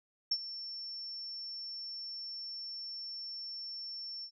sine tone with ADSR envelope, 5420 Hz, E8, 47 cents sharp, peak -26 dBFS, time 0.31-4.31 s, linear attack 7 ms, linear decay 55 ms, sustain -14 dB, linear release 74 ms, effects none

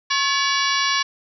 harmonic tone with a mistuned harmonic, 570 Hz, C#5, 48 cents sharp, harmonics 2 / 3 / 4 / 5 / 6 / 7 / 8 / 9 / 10, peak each -23 / -25 / -26 / -27 / -28 / -28 / -29 / -30 / -30 dBFS, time 0.1-1.03 s, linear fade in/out 10 ms, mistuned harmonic 2, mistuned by -81 cents, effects none

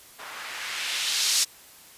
violet noise with low-pass filter sweep, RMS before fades -28 dBFS, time 0.18-1.45 s, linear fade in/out 20 ms, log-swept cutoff 1100 to 5800 Hz, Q 1.2, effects white hiss -50 dBFS RMS until 1.97 s + resampled to 32000 Hz

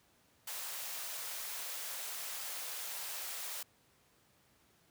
white high-pass noise, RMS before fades -42 dBFS, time 0.47-3.63 s, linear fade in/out 5 ms, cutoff 510 Hz, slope 24 dB/octave, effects pink hiss -69 dBFS RMS until 4.9 s + high-pass 80 Hz 12 dB/octave

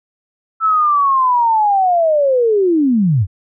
sine linear sweep, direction down, 1326 to 82.7 Hz, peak -10 dBFS, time 0.6-3.27 s, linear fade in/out 50 ms, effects none

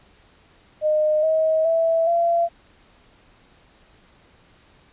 sine tone with pitch steps, 613 / 635 / 657.8 / 681.3 Hz, D#5 / D#5 / E5 / F5, -26 / +35 / -4 / -43 cents, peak -16 dBFS, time 0.81-2.49 s, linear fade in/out 50 ms, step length 420 ms, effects pink hiss -55 dBFS RMS until 4.92 s + resampled to 8000 Hz

